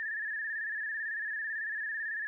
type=tone with vibrato; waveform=sine; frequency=1750 Hz; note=A6; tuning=10 cents flat; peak=-33 dBFS; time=0-2.27 s; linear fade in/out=0 ms; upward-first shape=square; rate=18 Hz; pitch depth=53 cents each way; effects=none